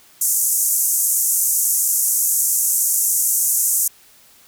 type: band-pass noise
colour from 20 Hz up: white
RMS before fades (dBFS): -18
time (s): 0.21-3.88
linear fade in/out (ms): 5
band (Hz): 6300 to 14000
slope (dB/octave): 48
effects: white hiss -50 dBFS RMS until 4.47 s